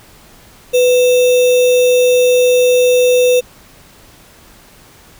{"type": "tone with sample-and-hold", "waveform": "sine", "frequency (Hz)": 497.3, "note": "B4", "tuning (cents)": 12, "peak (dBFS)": -7, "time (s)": [0.73, 3.41], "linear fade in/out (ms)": 20, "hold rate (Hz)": 3150, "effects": ["pink hiss -43 dBFS RMS until 5.19 s"]}